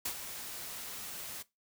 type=noise with ADSR envelope; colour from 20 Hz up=white; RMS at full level=-34 dBFS; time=0.05-1.43 s; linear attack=7 ms; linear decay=79 ms; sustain=-9 dB; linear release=14 ms; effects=noise-tail reverb RT60 0.2 s tail -19 dB re dry